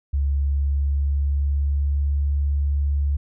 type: tone with pitch glide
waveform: sine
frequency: 70 to 71.26 Hz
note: C#2 to C#2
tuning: +18 to +48 cents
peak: -18 dBFS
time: 0.13-3.17 s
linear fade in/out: 10 ms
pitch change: +30 cents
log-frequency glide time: 0.24-2.24 s
effects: none